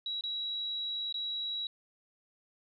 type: tone with dropouts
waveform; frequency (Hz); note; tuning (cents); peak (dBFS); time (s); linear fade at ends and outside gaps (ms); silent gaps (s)
sine; 3883; B7; -30; -33; 0.06-1.67; 2; 0.21-0.237 / 1.126-1.142
effects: none